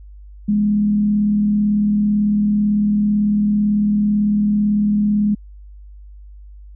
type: tone with frequency modulation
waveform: sine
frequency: 207.7 Hz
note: G#3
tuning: in tune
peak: -13 dBFS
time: 0.48-5.35 s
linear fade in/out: 10 ms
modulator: 38 Hz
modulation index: 0.25
effects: added 50 Hz sine -36 dBFS peak until 6.75 s